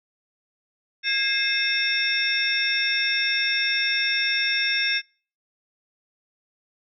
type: tone cluster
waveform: sine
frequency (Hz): 1635 / 2121 / 2612 / 3630 / 5430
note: G#6 / C7 / E7 / A#7 / F8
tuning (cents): -28 / +23 / -17 / -47 / -50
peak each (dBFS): -27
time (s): 1.03-5.02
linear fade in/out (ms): 50
effects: noise-tail reverb RT60 0.4 s tail -25 dB re dry